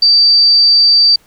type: tone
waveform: sine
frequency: 4646 Hz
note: D8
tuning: 20 cents flat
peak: -5 dBFS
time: 0.02-1.16 s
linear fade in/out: 5 ms
effects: pink hiss -50 dBFS RMS until 1.26 s